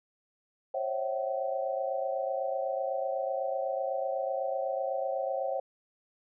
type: tone cluster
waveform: sine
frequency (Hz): 537 / 565 / 659 / 761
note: C5 / C#5 / E5 / F#5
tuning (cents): +45 / +33 / -1 / +48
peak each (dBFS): -32 / -39 / -36 / -35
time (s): 0.74-5.6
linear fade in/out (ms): 5
effects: none